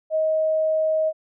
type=tone; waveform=sine; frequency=630 Hz; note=D#5; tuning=21 cents sharp; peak=-18 dBFS; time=0.1-1.13 s; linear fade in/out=50 ms; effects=none